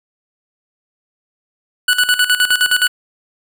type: tone with tremolo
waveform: 25% pulse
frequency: 1480 Hz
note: F#6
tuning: in tune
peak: -6 dBFS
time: 1.88-2.88 s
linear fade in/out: 5 ms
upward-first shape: square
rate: 9.6 Hz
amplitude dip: 75%
effects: none